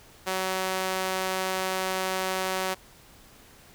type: tone with high-pass filter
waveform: sawtooth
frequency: 187.8 Hz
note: F#3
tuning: 26 cents sharp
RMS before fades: -29 dBFS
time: 0.26-2.75 s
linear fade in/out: 20 ms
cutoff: 530 Hz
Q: 0.75
effects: pink hiss -53 dBFS RMS until 3.74 s